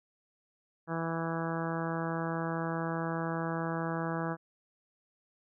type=harmonic tone; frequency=164.81 Hz; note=E3; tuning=in tune; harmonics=1 / 2 / 3 / 4 / 5 / 6 / 7 / 8 / 9 / 10; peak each=-35 / -38 / -40 / -41 / -42 / -43 / -43 / -44 / -45 / -45 dBFS; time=0.87-4.37 s; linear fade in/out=50 ms; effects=none